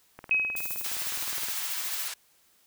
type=click train; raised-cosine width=0.5 ms; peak=-27 dBFS; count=26; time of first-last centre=0.19-1.485 s; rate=19.3 Hz
type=tone with exponential decay; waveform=sine; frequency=2544 Hz; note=D#7; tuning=38 cents sharp; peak=-19 dBFS; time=0.31-1.05 s; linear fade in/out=1 ms; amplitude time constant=160 ms
type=noise with tremolo; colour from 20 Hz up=violet; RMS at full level=-32 dBFS; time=0.56-2.08 s; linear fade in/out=5 ms; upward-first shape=sine; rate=14 Hz; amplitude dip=45%
type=band-pass noise; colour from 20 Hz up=white; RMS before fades=-37 dBFS; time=0.84-2.14 s; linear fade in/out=5 ms; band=1000 to 8600 Hz; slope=12 dB/octave
effects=white hiss -64 dBFS RMS until 2.66 s